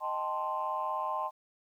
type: chord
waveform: sine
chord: A half-diminished seventh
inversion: second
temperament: equal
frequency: 622.3 / 784 / 880 / 1046.5 Hz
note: Eb5 / G5 / A5 / C6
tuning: 0 / 0 / 0 / 0 cents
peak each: -38 / -38 / -36 / -33 dBFS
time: 0-1.31 s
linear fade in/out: 50 ms
effects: tanh soft clip ceiling -22 dBFS + 11-bit